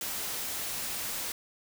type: noise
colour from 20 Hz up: white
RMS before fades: -35 dBFS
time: 0.01-1.32 s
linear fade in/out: 2 ms
effects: none